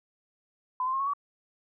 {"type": "tone with pitch steps", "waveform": "sine", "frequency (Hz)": [1013, 1042.7, 1073.2, 1104.7, 1137.1], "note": ["B5", "C6", "C6", "C#6", "C#6"], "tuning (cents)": [44, -6, 44, -6, 44], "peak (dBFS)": -26, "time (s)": [0.8, 1.135], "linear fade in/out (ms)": 2, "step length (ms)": 67, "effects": []}